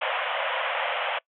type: band-pass noise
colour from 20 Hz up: pink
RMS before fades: -28 dBFS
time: 0.01-1.19 s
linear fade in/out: 10 ms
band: 510 to 3300 Hz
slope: 96 dB/octave
effects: noise-tail reverb RT60 0.1 s tail -23 dB re dry